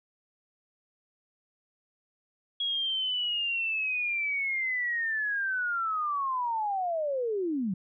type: linear sweep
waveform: sine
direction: down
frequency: 3322 to 174.61 Hz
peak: -27 dBFS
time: 2.6-7.74 s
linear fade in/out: 5 ms
effects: none